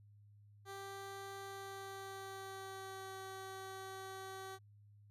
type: tone with pitch glide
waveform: 15% pulse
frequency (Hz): 392.2 to 383.2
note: G4 to G4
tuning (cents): +1 to -39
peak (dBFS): -40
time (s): 0.65-4.59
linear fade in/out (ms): 50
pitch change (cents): -40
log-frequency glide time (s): 1.4-3.18
effects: added 103 Hz sine -60 dBFS peak until 5.1 s + resampled to 32000 Hz